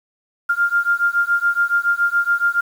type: beating tone pair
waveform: sine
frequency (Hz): 1396.9 / 1404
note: F6 / F6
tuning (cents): 0 / +9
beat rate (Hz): 7.1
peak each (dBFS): -18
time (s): 0.49-2.61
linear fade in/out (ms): 10
effects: 7-bit